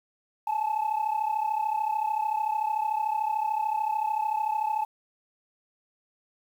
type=tone pair together; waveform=sine; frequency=846.5 / 880 Hz; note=G#5 / A5; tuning=+33 / 0 cents; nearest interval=minor second; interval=67 cents; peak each=-26 dBFS; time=0.47-4.85 s; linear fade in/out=5 ms; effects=tanh soft clip ceiling -21 dBFS + 9-bit